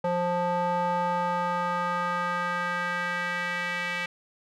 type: tone with band-pass filter sweep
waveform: square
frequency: 176.2 Hz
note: F3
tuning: 16 cents sharp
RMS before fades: -28 dBFS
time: 0.04-4.06 s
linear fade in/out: 5 ms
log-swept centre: 690 to 2200 Hz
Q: 2.5
effects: none